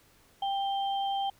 sine tone pair together, 789 / 3145 Hz, G5 / G7, +11 / +5 cents, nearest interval 2 octaves, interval 2394 cents, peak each -28 / -38 dBFS, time 0.42-1.3 s, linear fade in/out 5 ms, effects pink hiss -62 dBFS RMS until 1.39 s

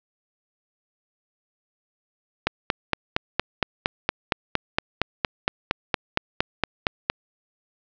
click train, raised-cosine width 0.3 ms, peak -3 dBFS, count 21, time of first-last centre 2.47-7.1 s, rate 4.32 Hz, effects low-pass 5000 Hz 12 dB/octave

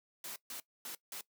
white noise bursts at uneven times, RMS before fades -44 dBFS, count 4, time 0.24-0.36 / 0.5-0.6 / 0.85-0.95 / 1.12-1.21 s, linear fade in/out 2 ms, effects noise-tail reverb RT60 0.1 s tail -19 dB re dry + high-pass 200 Hz 12 dB/octave

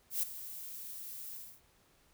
violet noise with ADSR envelope, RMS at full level -31 dBFS, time 0.1-1.61 s, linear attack 130 ms, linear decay 6 ms, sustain -14 dB, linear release 270 ms, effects pink hiss -68 dBFS RMS until 2.13 s

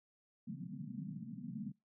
white band-pass noise, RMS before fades -45 dBFS, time 0.47-1.72 s, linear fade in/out 5 ms, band 130 to 250 Hz, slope 96 dB/octave, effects noise-tail reverb RT60 0.2 s tail -23 dB re dry

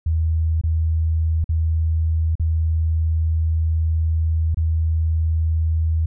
sine tone with dropouts, 80.4 Hz, E2, 43 cents flat, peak -16 dBFS, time 0.06-6.06 s, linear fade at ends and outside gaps 5 ms, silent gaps 0.613-0.636 / 1.443-1.491 / 2.354-2.396 / 4.546-4.571 s, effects none

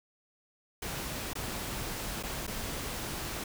pink noise with dropouts, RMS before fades -37 dBFS, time 0.82-3.44 s, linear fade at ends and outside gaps 5 ms, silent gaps 1.334-1.353 / 2.228-2.234 / 2.468-2.476 s, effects none

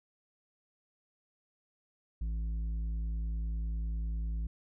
sine tone with tanh clipping, 55 Hz, A1, in tune, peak -33 dBFS, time 2.21-4.47 s, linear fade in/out 5 ms, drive 7 dB, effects none

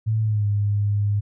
sine tone with pitch glide, 110 to 102.63 Hz, A2 to G#2, 0 to -20 cents, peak -18 dBFS, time 0.06-1.21 s, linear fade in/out 20 ms, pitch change -120 cents, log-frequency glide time 0.22-0.46 s, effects none

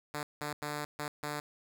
5% pulse tone bursts at uneven times, 148.1 Hz, D3, 15 cents sharp, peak -24 dBFS, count 5, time 0.14-0.23 / 0.41-0.53 / 0.62-0.85 / 0.99-1.08 / 1.23-1.4 s, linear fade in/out 2 ms, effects none

